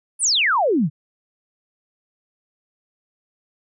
sine exponential sweep, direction down, 10410 to 130.81 Hz, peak -15 dBFS, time 0.19-0.9 s, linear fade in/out 50 ms, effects none

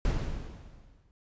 brown noise with exponential decay, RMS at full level -25 dBFS, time 0.05-1.11 s, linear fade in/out 1 ms, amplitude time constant 230 ms, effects resampled to 16000 Hz

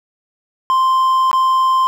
triangle tone with dropouts, 1045 Hz, C6, 2 cents flat, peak -9 dBFS, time 0.7-1.87 s, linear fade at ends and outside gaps 0 ms, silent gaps 1.314-1.33 s, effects none

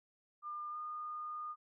sine tone with pitch glide, 1202 to 1221.6 Hz, D6 to D#6, +40 to -32 cents, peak -40 dBFS, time 0.42-1.56 s, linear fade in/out 50 ms, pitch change +28 cents, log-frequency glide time 0.7-0.77 s, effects none

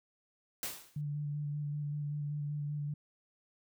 white noise with exponential decay, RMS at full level -35 dBFS, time 0.63-1.01 s, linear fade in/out 1 ms, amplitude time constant 82 ms
sine tone with vibrato, 146.83 Hz, D3, in tune, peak -34 dBFS, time 0.96-2.94 s, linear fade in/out 5 ms, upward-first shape square, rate 5.2 Hz, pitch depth 15 cents each way
effects none

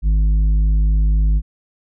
triangle tone with tanh clipping, 51.91 Hz, G#1, in tune, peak -13 dBFS, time 0.02-1.42 s, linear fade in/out 50 ms, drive 11 dB, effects none

